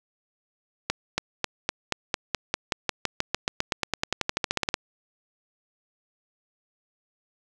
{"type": "accelerating click train", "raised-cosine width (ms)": 0.2, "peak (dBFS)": -6, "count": 29, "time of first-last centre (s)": [0.9, 4.741], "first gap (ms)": 280, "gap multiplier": 0.94, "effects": []}